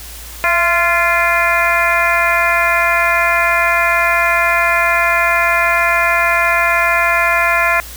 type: harmonic tone with a mistuned harmonic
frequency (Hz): 346.5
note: F4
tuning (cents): -14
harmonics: 2 / 3 / 4 / 5 / 6 / 7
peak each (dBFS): -18 / -18 / -18 / -18 / -18 / -18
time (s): 0.44-7.8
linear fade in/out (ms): 0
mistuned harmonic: 2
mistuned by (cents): -44
effects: added 58 Hz sine -33 dBFS peak until 7.96 s + white hiss -33 dBFS RMS until 7.96 s